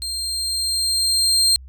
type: tone with level ramp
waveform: 30% pulse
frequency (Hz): 4186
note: C8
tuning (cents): 0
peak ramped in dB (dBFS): -22 to -10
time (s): 0.02-1.56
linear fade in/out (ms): 0
effects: added 65 Hz sine -37 dBFS peak until 1.68 s